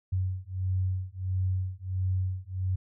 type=beating tone pair; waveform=sine; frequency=92.5 / 94 Hz; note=F#2 / F#2; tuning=0 / +28 cents; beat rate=1.5 Hz; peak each=-30 dBFS; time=0.12-2.76 s; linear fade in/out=10 ms; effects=none